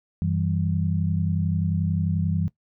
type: tone cluster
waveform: sine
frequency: 93.4 / 162.7 / 194 Hz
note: F#2 / E3 / G3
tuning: +17 / -22 / -18 cents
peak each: -25 / -24 / -29 dBFS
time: 0.22-2.48 s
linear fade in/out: 0 ms
effects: noise-tail reverb RT60 0.1 s tail -17 dB re dry